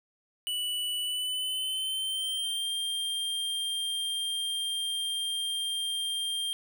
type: tone with pitch glide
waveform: square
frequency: 2960 to 3191 Hz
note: F#7 to G7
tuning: 0 to +30 cents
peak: -30 dBFS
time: 0.47-6.53 s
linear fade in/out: 0 ms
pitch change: +130 cents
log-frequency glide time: 1-2.71 s
effects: none